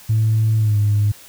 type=tone with pitch glide; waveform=sine; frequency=110 to 103.89 Hz; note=A2 to G#2; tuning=0 to +1 cents; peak=-12 dBFS; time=0.09-1.12 s; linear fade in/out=10 ms; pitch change=-99 cents; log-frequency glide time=0.58-0.77 s; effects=tanh soft clip ceiling -9 dBFS + white hiss -43 dBFS RMS until 1.28 s